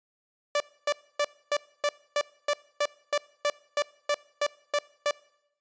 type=tone bursts; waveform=sawtooth; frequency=584 Hz; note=D5; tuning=10 cents flat; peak=-19 dBFS; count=15; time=0.55-5.11 s; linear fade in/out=2 ms; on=52 ms; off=270 ms; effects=noise-tail reverb RT60 0.8 s tail -23 dB re dry + resampled to 16000 Hz